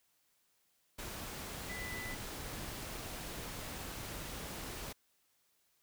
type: tone in noise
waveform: sine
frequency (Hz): 1995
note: B6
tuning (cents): +17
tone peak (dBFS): -43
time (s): 1.69-2.15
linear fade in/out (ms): 10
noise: pink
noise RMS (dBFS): -44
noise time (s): 0.98-4.93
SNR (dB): -2
effects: white hiss -75 dBFS RMS until 5.82 s